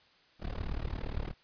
brown noise with amplitude modulation, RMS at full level -32 dBFS, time 0.39-1.34 s, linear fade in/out 50 ms, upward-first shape sine, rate 37.3 Hz, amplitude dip 95%, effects white hiss -64 dBFS RMS until 1.43 s + resampled to 11025 Hz

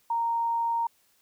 sine tone, 928 Hz, A#5, 8 cents flat, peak -24 dBFS, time 0.1-0.87 s, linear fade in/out 5 ms, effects white hiss -66 dBFS RMS until 1.21 s

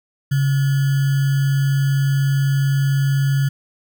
sine tone with sample-and-hold, 137.9 Hz, C#3, 9 cents flat, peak -14 dBFS, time 0.31-3.49 s, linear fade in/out 10 ms, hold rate 1575 Hz, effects none

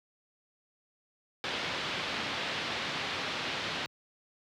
white low-pass noise, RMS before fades -35 dBFS, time 1.44-3.86 s, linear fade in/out 0 ms, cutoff 3900 Hz, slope 24 dB/octave, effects high-pass 100 Hz 12 dB/octave

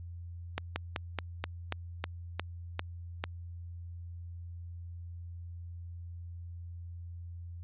slowing click train, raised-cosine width 0.3 ms, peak -16 dBFS, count 10, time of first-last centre 0.58-3.24 s, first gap 180 ms, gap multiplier 1.12, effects added 86 Hz sine -41 dBFS peak until 7.63 s + resampled to 8000 Hz

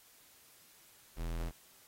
square tone, 41.62 Hz, E1, 17 cents sharp, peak -36 dBFS, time 1.16-1.52 s, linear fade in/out 50 ms, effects white hiss -62 dBFS RMS until 1.87 s + AAC 48 kbps

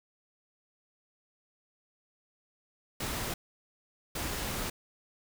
pink noise bursts at uneven times, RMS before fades -35 dBFS, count 2, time 3-3.34 / 4.15-4.7 s, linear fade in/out 5 ms, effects none

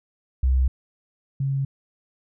sine tone pair in turn, 64.7 / 136.66 Hz, C2 / C#3, -19 / -24 cents, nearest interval octave + minor second, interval 1295 cents, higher second, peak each -16 / -21 dBFS, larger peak first, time 0.43-0.68 / 1.4-1.65 s, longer neither, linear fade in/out 5 ms, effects none

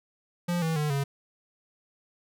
square tone with pitch steps, 174.61 / 161.98 / 150.26 / 139.39 Hz, F3 / E3 / D3 / C#3, 0 / -30 / +40 / +10 cents, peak -26 dBFS, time 0.48-1.04 s, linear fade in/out 10 ms, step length 140 ms, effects none

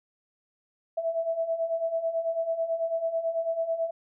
sine beating tone pair, 653 / 662.1 Hz, E5 / E5, -17 / +7 cents, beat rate 9.1 Hz, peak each -32 / -27 dBFS, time 0.97-3.91 s, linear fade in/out 10 ms, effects none

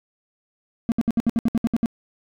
triangle tone bursts, 230 Hz, A#3, 23 cents flat, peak -13 dBFS, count 11, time 0.89-1.859 s, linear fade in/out 0 ms, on 29 ms, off 65 ms, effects tanh soft clip ceiling -10 dBFS

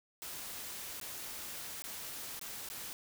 white noise with dropouts, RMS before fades -44 dBFS, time 0.22-2.93 s, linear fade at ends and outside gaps 0 ms, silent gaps 1-1.013 / 1.821-1.84 / 2.394-2.413 / 2.688-2.7 s, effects none

